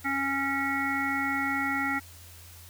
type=harmonic tone; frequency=275.3 Hz; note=C#4; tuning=12 cents flat; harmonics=1 / 3 / 5 / 7 / 8; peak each=-32 / -34 / -32 / -31 / -34 dBFS; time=0.04-2 s; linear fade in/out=20 ms; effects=added 86 Hz sine -49 dBFS peak until 2.69 s + white hiss -51 dBFS RMS until 2.69 s